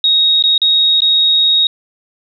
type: tone with dropouts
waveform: sine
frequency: 3763 Hz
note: A#7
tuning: 16 cents sharp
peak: -8 dBFS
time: 0.04-1.67 s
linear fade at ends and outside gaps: 2 ms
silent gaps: 0.425-0.438 / 0.579-0.617 / 1.005-1.019 s
effects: none